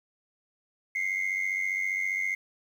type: tone pair together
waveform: sine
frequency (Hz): 2064 / 2159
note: C7 / C#7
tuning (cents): -24 / -46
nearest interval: minor second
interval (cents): 78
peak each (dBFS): -28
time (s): 0.95-2.35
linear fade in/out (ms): 5
effects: tanh soft clip ceiling -23 dBFS + 9-bit